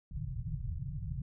white low-pass noise, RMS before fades -38 dBFS, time 0.11-1.22 s, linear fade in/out 5 ms, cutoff 160 Hz, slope 96 dB/octave, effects none

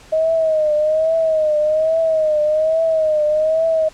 sine tone with vibrato, 627 Hz, D#5, 13 cents sharp, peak -13 dBFS, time 0.12-3.89 s, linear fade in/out 10 ms, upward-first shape triangle, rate 1.2 Hz, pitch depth 81 cents each way, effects pink hiss -44 dBFS RMS until 3.93 s + low-pass 8000 Hz 12 dB/octave

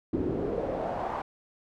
brown noise with band-pass filter sweep, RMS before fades -31 dBFS, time 0.13-1.22 s, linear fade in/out 5 ms, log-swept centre 300 to 970 Hz, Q 2.8, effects none

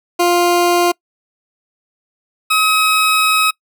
20% pulse tone pair in turn, 350 / 1273.5 Hz, F4 / D#6, +4 / +40 cents, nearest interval octave + minor seventh, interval 2236 cents, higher second, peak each -6 dBFS, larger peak neither, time 0.19-0.92 / 2.5-3.51 s, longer second, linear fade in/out 10 ms, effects noise-tail reverb RT60 0.1 s tail -25 dB re dry

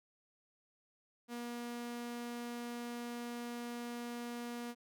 sawtooth tone, 239 Hz, A#3, 43 cents sharp, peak -37 dBFS, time 1.28-4.75 s, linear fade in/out 50 ms, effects none

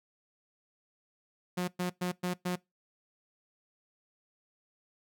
sawtooth tone bursts, 179.5 Hz, F3, 48 cents sharp, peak -26 dBFS, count 5, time 1.57-2.56 s, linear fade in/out 10 ms, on 110 ms, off 110 ms, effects noise-tail reverb RT60 0.2 s tail -23 dB re dry

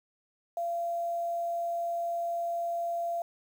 sine tone with quantisation, 684 Hz, F5, 36 cents flat, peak -29 dBFS, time 0.57-3.22 s, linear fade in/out 2 ms, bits 9, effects none

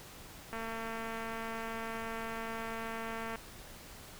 click train, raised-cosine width 0.5 ms, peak -26 dBFS, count 640, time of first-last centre 0.53-3.357 s, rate 226 Hz, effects pink hiss -51 dBFS RMS until 4.19 s

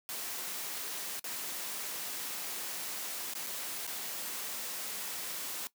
white noise with dropouts, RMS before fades -39 dBFS, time 0.09-5.67 s, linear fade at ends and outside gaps 0 ms, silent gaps 1.195-1.242 / 3.336-3.352 / 3.465-3.469 / 3.867-3.875 s, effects noise-tail reverb RT60 0.1 s tail -18 dB re dry + high-pass 200 Hz 12 dB/octave

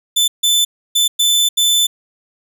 sawtooth tone bursts at uneven times, 3520 Hz, A7, in tune, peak -8 dBFS, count 5, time 0.16-0.28 / 0.43-0.65 / 0.95-1.08 / 1.19-1.49 / 1.57-1.87 s, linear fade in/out 10 ms, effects none

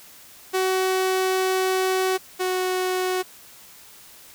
sawtooth tone pair in turn, 375.5 / 369.3 Hz, F#4 / F#4, +26 / -3 cents, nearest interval unison, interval 29 cents, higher first, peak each -16 / -18 dBFS, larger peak first, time 0.53-2.18 / 2.39-3.23 s, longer first, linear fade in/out 20 ms, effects white hiss -47 dBFS RMS until 4.34 s

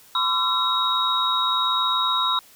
sine tone cluster, 1019 / 1140 / 1346 / 3796 Hz, C6 / C#6 / E6 / A#7, -46 / +48 / +36 / +31 cents, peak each -24 / -30 / -26 / -22 dBFS, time 0.15-2.39 s, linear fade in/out 2 ms, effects white hiss -51 dBFS RMS until 2.55 s

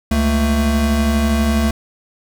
square tone pair together, 70.4 / 223.5 Hz, C#2 / A3, +27 / +27 cents, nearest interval octave + minor sixth, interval 2000 cents, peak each -17 dBFS, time 0.11-1.71 s, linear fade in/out 5 ms, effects none

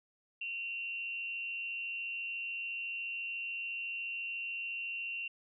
sine tone with amplitude modulation, 2747 Hz, F7, 29 cents flat, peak -34 dBFS, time 0.41-5.28 s, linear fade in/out 5 ms, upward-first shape sine, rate 217 Hz, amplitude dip 50%, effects none

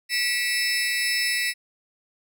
35% pulse tone cluster, 1955 / 2190 / 2383 / 2636 / 5270 Hz, B6 / C#7 / D7 / E7 / E8, -18 / -22 / +25 / -1 / -1 cents, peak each -24 / -30 / -32 / -29 / -25 dBFS, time 0.09-1.54 s, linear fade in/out 50 ms, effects none

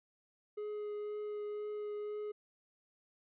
triangle tone with vibrato, 418.6 Hz, G#4, 14 cents sharp, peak -36 dBFS, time 0.57-2.32 s, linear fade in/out 10 ms, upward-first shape triangle, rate 2 Hz, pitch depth 10 cents each way, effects resampled to 8000 Hz

